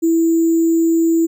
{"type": "tone with sample-and-hold", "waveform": "sine", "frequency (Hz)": 329.6, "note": "E4", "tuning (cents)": 0, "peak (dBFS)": -11, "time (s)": [0.02, 1.27], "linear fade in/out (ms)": 20, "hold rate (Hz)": 7350, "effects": []}